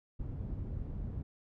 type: low-pass noise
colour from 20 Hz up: white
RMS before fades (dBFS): -39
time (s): 0.19-1.23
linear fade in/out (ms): 10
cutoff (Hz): 110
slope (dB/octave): 12
effects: none